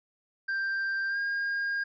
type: tone with pitch glide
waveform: triangle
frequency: 1578 to 1618.6 Hz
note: G6 to G#6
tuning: +11 to -45 cents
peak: -26 dBFS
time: 0.48-1.84 s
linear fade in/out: 10 ms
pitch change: +44 cents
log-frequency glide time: 1.08-1.18 s
effects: resampled to 16000 Hz